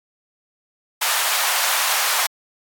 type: high-pass noise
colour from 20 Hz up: pink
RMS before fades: -20 dBFS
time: 1.01-2.27 s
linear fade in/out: 10 ms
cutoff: 780 Hz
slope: 24 dB/octave
effects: AAC 64 kbps